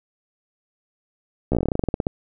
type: slowing click train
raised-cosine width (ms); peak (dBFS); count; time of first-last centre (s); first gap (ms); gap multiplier
2; -8; 17; 1.52-2.069; 14; 1.11
effects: none